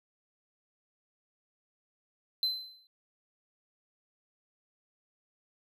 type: tone with exponential decay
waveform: triangle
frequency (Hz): 4064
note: B7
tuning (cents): +49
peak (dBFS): -23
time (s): 2.43-2.87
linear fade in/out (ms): 1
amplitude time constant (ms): 94
effects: none